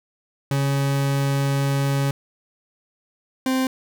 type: tone pair in turn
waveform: 40% pulse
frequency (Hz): 138.8 / 260.7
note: C#3 / C4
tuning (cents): +3 / -6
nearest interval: major seventh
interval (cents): 1091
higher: second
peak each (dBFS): -18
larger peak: neither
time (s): 0.51-2.11 / 3.46-3.67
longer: first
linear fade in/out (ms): 2
effects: none